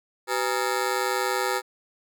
15% pulse ring-modulated tone, 440 Hz, A4, in tune, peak -14 dBFS, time 0.27-1.62 s, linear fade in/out 50 ms, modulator 60.3 Hz, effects none

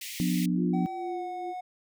pink high-pass noise, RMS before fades -39 dBFS, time 0.01-0.46 s, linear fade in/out 5 ms, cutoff 1900 Hz, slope 96 dB/octave
sine chord, B diminished, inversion second, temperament just, 177.8 / 246.9 / 296.3 Hz, F3 / B3 / D4, +31 / 0 / +15 cents, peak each -26 / -30 / -31 dBFS, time 0.2-0.86 s, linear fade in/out 0 ms
sine tone with tremolo, 349.2 Hz, F4, in tune, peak -32 dBFS, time 0.55-1.54 s, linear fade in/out 50 ms, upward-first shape sine, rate 2.2 Hz, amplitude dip 65%
triangle tone with pitch glide, 760 to 731.6 Hz, F#5 to F#5, +46 to -20 cents, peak -32 dBFS, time 0.73-1.61 s, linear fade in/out 10 ms, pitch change -66 cents, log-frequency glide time 0.95-1.21 s
effects none

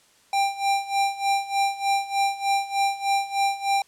square tone with tremolo, 792 Hz, G5, 18 cents sharp, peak -19 dBFS, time 0.33-3.82 s, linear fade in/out 2 ms, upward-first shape sine, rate 3.3 Hz, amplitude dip 85%, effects white hiss -58 dBFS RMS until 3.87 s + low-pass 9000 Hz 12 dB/octave

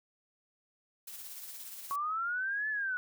blue noise with tremolo, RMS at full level -44 dBFS, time 1.07-1.96 s, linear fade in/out 5 ms, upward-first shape sine, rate 17 Hz, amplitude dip 35%
sine linear two-way sweep, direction up then down, 1105 to 1748 to 1459 Hz, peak -31 dBFS, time 1.91-2.97 s, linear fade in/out 0 ms, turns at 2.69 s
effects none

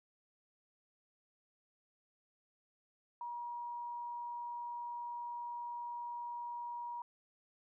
sine tone, 955 Hz, A#5, 42 cents sharp, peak -40 dBFS, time 3.21-7.02 s, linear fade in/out 2 ms, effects none

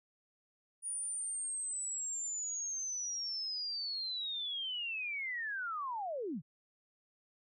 sine linear sweep, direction down, 9630 to 123.3 Hz, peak -36 dBFS, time 0.82-6.42 s, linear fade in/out 50 ms, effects none

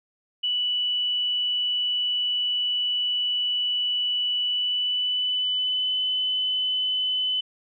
sine tone with pitch glide, 2960 to 3017 Hz, F#7 to F#7, 0 to +33 cents, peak -22 dBFS, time 0.43-7.41 s, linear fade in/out 10 ms, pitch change +33 cents, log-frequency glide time 4.43-5.97 s, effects none

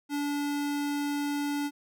square tone, 288.6 Hz, D4, 30 cents flat, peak -29 dBFS, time 0.09-1.71 s, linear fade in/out 50 ms, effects none

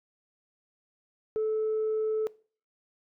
sine tone, 435.4 Hz, A4, 18 cents flat, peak -24 dBFS, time 1.36-2.27 s, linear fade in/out 0 ms, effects noise-tail reverb RT60 0.4 s tail -22 dB re dry + tanh soft clip ceiling -23 dBFS

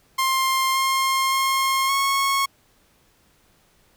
sawtooth tone with pitch steps, 1057 / 1065 / 1071 / 1097 Hz, C6 / C6 / C6 / C#6, +17 / +30 / +40 / -18 cents, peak -15 dBFS, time 0.18-2.46 s, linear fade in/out 10 ms, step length 570 ms, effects pink hiss -60 dBFS RMS until 3.96 s

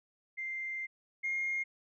sine tone pair in turn, 2093 / 2133 Hz, C7 / C7, 0 / +33 cents, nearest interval unison, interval 33 cents, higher second, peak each -35 / -30 dBFS, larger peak second, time 0.37-0.87 / 1.23-1.64 s, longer first, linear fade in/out 20 ms, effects tanh soft clip ceiling -27 dBFS

